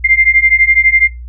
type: beating tone pair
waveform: sine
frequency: 2093 / 2105 Hz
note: C7 / C7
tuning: 0 / +10 cents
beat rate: 12 Hz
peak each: -10 dBFS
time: 0.04-1.08 s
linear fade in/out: 10 ms
effects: noise-tail reverb RT60 0.2 s tail -18 dB re dry + added 60 Hz sine -25 dBFS peak until 1.28 s